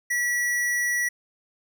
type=tone; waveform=square; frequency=1940 Hz; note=B6; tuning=31 cents flat; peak=-23 dBFS; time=0.1-1.09 s; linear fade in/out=10 ms; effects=none

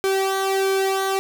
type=tone with flanger; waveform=sawtooth; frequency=386.5 Hz; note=G4; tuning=24 cents flat; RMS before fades=-21 dBFS; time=0.04-1.19 s; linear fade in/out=0 ms; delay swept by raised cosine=1.5 to 2.2 ms; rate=1.5 Hz; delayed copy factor=-0.75; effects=none

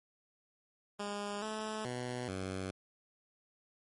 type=tone with pitch steps; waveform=10% pulse; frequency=204.3 / 216.5 / 124 / 94.5 Hz; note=G#3 / A3 / B2 / F#2; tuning=-28 / -28 / +7 / +37 cents; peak=-29 dBFS; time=0.99-2.71 s; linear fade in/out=10 ms; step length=430 ms; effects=MP3 48 kbps

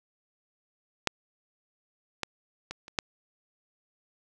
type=clicks; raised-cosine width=0.2 ms; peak=-6 / -12 / -19 / -27 / -8 dBFS; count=5; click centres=1.073 / 2.233 / 2.71 / 2.881 / 2.988 s; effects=none

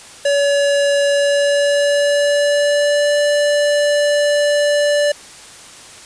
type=tone with pitch glide; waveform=square; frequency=568 to 584.3 Hz; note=C#5 to D5; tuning=+42 to -9 cents; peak=-13 dBFS; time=0.25-5.12 s; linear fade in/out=5 ms; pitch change=+49 cents; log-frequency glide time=1.06-3.18 s; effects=white hiss -38 dBFS RMS until 6.05 s + resampled to 22050 Hz

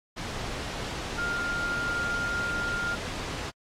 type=tone in noise; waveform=sine; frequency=1405 Hz; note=F6; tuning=10 cents sharp; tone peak=-28 dBFS; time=1.17-2.96 s; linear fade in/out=20 ms; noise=pink; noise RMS=-35 dBFS; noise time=0.16-3.51 s; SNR=+4 dB; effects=low-pass 6000 Hz 12 dB/octave + AAC 48 kbps

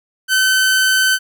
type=tone; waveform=sawtooth; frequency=1528 Hz; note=G6; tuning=45 cents flat; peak=-8 dBFS; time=0.28-1.19 s; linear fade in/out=50 ms; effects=none

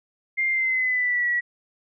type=tone with pitch glide; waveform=sine; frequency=2107 to 1932.1 Hz; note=C7 to B6; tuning=+12 to -38 cents; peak=-20 dBFS; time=0.37-1.41 s; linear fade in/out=20 ms; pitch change=-150 cents; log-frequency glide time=0.49-1.28 s; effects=none

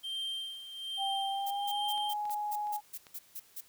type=tone with tremolo; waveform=triangle; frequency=3158 Hz; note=G7; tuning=12 cents sharp; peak=-32 dBFS; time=0.03-2.14 s; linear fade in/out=20 ms; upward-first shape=sine; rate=1.2 Hz; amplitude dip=70%
type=tone with pitch glide; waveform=sine; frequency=784 to 835.4 Hz; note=G5 to G#5; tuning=0 to +10 cents; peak=-32 dBFS; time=0.97-2.81 s; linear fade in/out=50 ms; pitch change=+110 cents; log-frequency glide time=1.3-1.92 s
type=noise bursts; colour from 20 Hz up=violet; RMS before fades=-41 dBFS; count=11; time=1.46-3.61 s; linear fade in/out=10 ms; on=50 ms; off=160 ms
type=clicks; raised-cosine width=0.2 ms; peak=-34 / -34 / -34 / -38 / -34 dBFS; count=5; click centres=1.978 / 2.254 / 2.297 / 2.671 / 3.068 s
effects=white hiss -62 dBFS RMS until 3.68 s

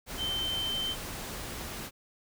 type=tone in noise; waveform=sine; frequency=3100 Hz; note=G7; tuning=20 cents flat; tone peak=-30 dBFS; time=0.17-0.96 s; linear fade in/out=50 ms; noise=pink; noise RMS=-39 dBFS; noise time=0.06-1.91 s; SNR=+6 dB; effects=none

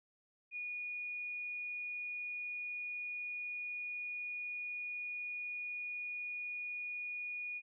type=tone; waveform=sine; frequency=2452 Hz; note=D#7; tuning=26 cents flat; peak=-39 dBFS; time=0.51-7.62 s; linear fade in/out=50 ms; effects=none

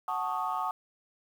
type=chord; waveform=sine; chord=D# half-diminished seventh; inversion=first; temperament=equal; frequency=740 / 880 / 1108.7 / 1244.5 Hz; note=F#5 / A5 / C#6 / D#6; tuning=0 / 0 / 0 / 0 cents; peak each=-34 dBFS; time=0.08-0.71 s; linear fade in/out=2 ms; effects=tanh soft clip ceiling -21 dBFS + 9-bit

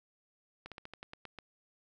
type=slowing click train; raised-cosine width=0.3 ms; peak=-29 dBFS; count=9; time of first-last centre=0.66-1.387 s; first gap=57 ms; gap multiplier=1.13; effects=none

